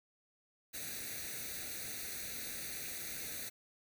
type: noise with comb filter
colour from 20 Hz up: white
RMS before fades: -43 dBFS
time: 0.73-3.5 s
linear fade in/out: 20 ms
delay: 0.48 ms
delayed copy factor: +0.8
effects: none